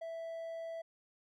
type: tone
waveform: triangle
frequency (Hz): 659.3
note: E5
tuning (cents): 0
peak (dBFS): -38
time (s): 0.01-0.82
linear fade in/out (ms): 10
effects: none